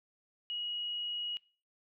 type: tone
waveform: sine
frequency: 2900 Hz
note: F#7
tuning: 35 cents flat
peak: -35 dBFS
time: 0.5-1.37 s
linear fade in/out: 0 ms
effects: noise-tail reverb RT60 0.4 s tail -23 dB re dry